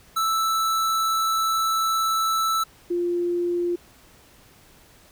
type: tone pair in turn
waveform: square / sine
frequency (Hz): 1318.5 / 349.2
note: E6 / F4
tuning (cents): 0 / 0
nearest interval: octave + major seventh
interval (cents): 2300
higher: first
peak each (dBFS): -21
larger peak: neither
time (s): 0.16-2.64 / 2.9-3.76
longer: first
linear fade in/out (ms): 10
effects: pink hiss -53 dBFS RMS until 5.11 s